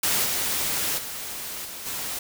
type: noise with level steps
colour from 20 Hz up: white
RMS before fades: -23 / -26 / -34 / -37 / -31 dBFS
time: 0.03-2.19 s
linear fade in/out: 5 ms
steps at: 0.24 / 0.97 / 1.64 / 1.85 s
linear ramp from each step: 20 ms
effects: none